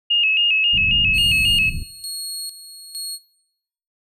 sine tone with vibrato, 2709 Hz, E7, 47 cents sharp, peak -14 dBFS, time 0.1-1.7 s, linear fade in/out 10 ms, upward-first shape square, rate 3.7 Hz, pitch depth 81 cents each way
pink low-pass noise, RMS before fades -27 dBFS, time 0.73-1.83 s, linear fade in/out 5 ms, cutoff 200 Hz, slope 24 dB/octave
25% pulse tone with tremolo, 4316 Hz, C#8, 47 cents flat, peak -22 dBFS, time 1.13-3.19 s, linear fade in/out 50 ms, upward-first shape square, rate 1.1 Hz, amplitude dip 70%
effects noise-tail reverb RT60 0.8 s tail -20 dB re dry

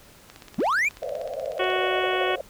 click train, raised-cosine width 0.2 ms, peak -25 dBFS, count 24, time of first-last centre 0.3-1.702 s, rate 16.4 Hz
triangle linear sweep, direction up, 138.59 to 2498 Hz, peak -18 dBFS, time 0.58-0.89 s, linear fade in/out 10 ms
white band-pass noise, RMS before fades -31 dBFS, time 1.02-2.41 s, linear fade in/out 0 ms, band 480 to 680 Hz, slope 96 dB/octave
harmonic tone, 370 Hz, F#4, in tune, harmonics 1 / 2 / 3 / 4 / 5 / 6 / 7 / 8 / 9, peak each -26 / -29 / -31 / -32 / -33 / -34 / -34 / -35 / -36 dBFS, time 1.59-2.36 s, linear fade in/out 10 ms
effects pink hiss -51 dBFS RMS until 2.49 s

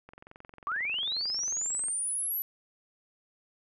click train, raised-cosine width 0.5 ms, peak -33 dBFS, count 41, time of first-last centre 0.09-1.884 s, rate 22.3 Hz
sine linear sweep, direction up, 1091 to 12000 Hz, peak -29 dBFS, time 0.67-2.42 s, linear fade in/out 0 ms
effects none

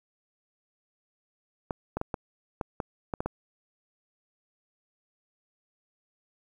clicks, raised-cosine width 1 ms, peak -16 dBFS, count 9, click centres 1.708 / 1.97 / 2.014 / 2.142 / 2.612 / 2.802 / 3.138 / 3.205 / 3.26 s, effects 9-bit

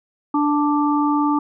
harmonic tone, 293.7 Hz, D4, in tune, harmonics 1 / 3 / 4, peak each -17 / -22 / -23 dBFS, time 0.34-1.39 s, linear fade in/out 5 ms, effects none

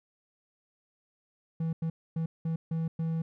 triangle tone bursts at uneven times, 162.9 Hz, E3, 20 cents flat, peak -26 dBFS, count 6, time 1.6-1.73 / 1.82-1.9 / 2.16-2.26 / 2.45-2.56 / 2.71-2.88 / 2.99-3.22 s, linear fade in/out 5 ms, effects none

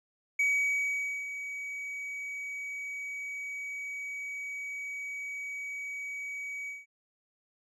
triangle tone with ADSR envelope, 2267 Hz, C#7, 38 cents sharp, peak -22 dBFS, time 0.39-6.86 s, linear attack 6 ms, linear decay 860 ms, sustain -12 dB, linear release 180 ms, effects resampled to 24000 Hz

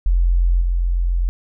sine tone with level steps, 43.65 Hz, F1, in tune, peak -12 / -15 dBFS, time 0.06-1.29 s, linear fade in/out 0 ms, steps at 0.61 s, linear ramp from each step 5 ms, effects none

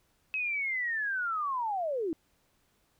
sine linear sweep, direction down, 2573 to 300.2 Hz, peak -29 dBFS, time 0.34-2.13 s, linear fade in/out 0 ms, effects pink hiss -71 dBFS RMS until 2.99 s

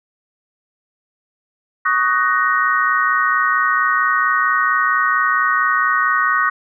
sine chord, D# minor seventh, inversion third, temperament just, 1120.1 / 1244.5 / 1493.4 / 1866.8 Hz, C#6 / D#6 / F#6 / A#6, +18 / 0 / +16 / +2 cents, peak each -19 dBFS, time 1.85-6.5 s, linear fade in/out 10 ms, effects none

